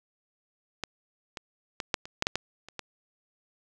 clicks, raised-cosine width 0.2 ms, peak -14 / -19 / -14 / -7 / -24 / -7 / -7 / -10 / -27 / -18 dBFS, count 10, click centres 0.837 / 1.372 / 1.802 / 1.942 / 2.055 / 2.224 / 2.269 / 2.356 / 2.686 / 2.793 s, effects none

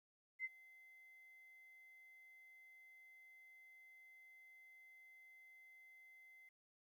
sine tone with ADSR envelope, 2064 Hz, C7, 24 cents flat, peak -39 dBFS, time 0.39-6.49 s, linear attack 55 ms, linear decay 34 ms, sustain -22 dB, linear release 4 ms, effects 13-bit

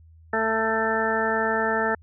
harmonic tone, 222.1 Hz, A3, 16 cents sharp, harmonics 1 / 2 / 3 / 4 / 6 / 7 / 8, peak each -31 / -27 / -29 / -28 / -29 / -33 / -27 dBFS, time 0.33-1.95 s, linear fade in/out 5 ms, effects added 81 Hz sine -48 dBFS peak until 2.02 s

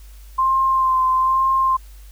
sine tone with vibrato, 1049 Hz, C6, 4 cents sharp, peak -14 dBFS, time 0.38-1.77 s, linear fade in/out 10 ms, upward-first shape sine, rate 1.1 Hz, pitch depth 21 cents each way, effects added 50 Hz sine -38 dBFS peak until 2.11 s + white hiss -52 dBFS RMS until 2.11 s

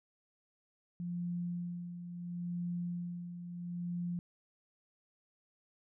sine tone with tremolo, 174.61 Hz, F3, in tune, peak -34 dBFS, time 1-4.19 s, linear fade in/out 0 ms, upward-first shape sine, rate 0.73 Hz, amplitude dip 60%, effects none

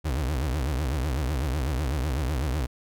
35% pulse tone with vibrato, 69.3 Hz, C#2, in tune, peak -23 dBFS, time 0.04-2.67 s, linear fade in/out 20 ms, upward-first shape triangle, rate 8 Hz, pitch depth 290 cents each way, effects none

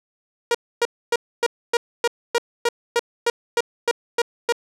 sawtooth tone bursts, 473 Hz, A#4, 25 cents sharp, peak -12 dBFS, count 14, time 0.51-4.524 s, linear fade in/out 2 ms, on 36 ms, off 270 ms, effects low-pass 9000 Hz 12 dB/octave

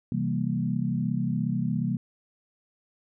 sine chord, C dominant seventh, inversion none, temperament equal, 130.81 / 164.81 / 196 / 233.1 Hz, C3 / E3 / G3 / Bb3, 0 / 0 / 0 / 0 cents, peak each -30 dBFS, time 0.12-1.97 s, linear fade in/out 2 ms, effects none

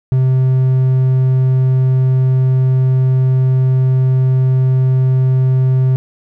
triangle tone, 130 Hz, C3, 11 cents flat, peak -7 dBFS, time 0.12-5.96 s, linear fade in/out 0 ms, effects none

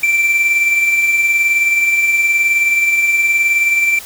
triangle tone with tremolo, 2345 Hz, D7, 3 cents flat, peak -7 dBFS, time 0.03-3.99 s, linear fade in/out 5 ms, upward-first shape triangle, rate 19 Hz, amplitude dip 45%, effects white hiss -33 dBFS RMS until 4.05 s

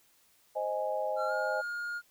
sine chord, Ab major, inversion first, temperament equal, 523.3 / 622.3 / 830.6 Hz, C5 / Eb5 / Ab5, 0 / 0 / 0 cents, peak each -35 / -33 / -35 dBFS, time 0.55-1.62 s, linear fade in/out 20 ms
triangle tone with pitch glide, 1367 to 1421.8 Hz, F6 to F6, -37 to +31 cents, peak -32 dBFS, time 1.16-2.02 s, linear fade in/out 50 ms, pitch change +68 cents, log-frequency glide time 1.27-1.32 s
effects white hiss -66 dBFS RMS until 2.1 s

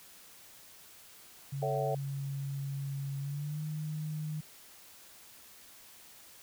sine tone with pitch glide, 138.59 to 153.78 Hz, C#3 to D#3, 0 to -20 cents, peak -34 dBFS, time 1.52-4.41 s, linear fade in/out 10 ms, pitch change +180 cents, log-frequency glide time 3.2-3.62 s
sine chord, F# minor seventh, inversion first, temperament equal with one note detuned, 440 / 554.4 / 659.3 / 758.6 Hz, A4 / C#5 / E5 / F#5, 0 / 0 / 0 / +43 cents, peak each -36 dBFS, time 1.62-1.95 s, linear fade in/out 5 ms
effects white hiss -55 dBFS RMS until 6.42 s

